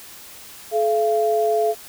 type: tone pair together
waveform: sine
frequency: 429.7 / 682.1 Hz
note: A4 / F5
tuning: -41 / -41 cents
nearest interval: minor sixth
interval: 800 cents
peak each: -19 dBFS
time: 0.71-1.75 s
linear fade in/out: 50 ms
effects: white hiss -41 dBFS RMS until 1.88 s